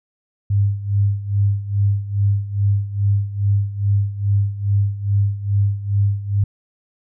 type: tone with tremolo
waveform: sine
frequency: 100.7 Hz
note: G2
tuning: 47 cents sharp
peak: -12 dBFS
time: 0.5-6.44 s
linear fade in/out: 5 ms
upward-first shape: sine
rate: 2.4 Hz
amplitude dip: 80%
effects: none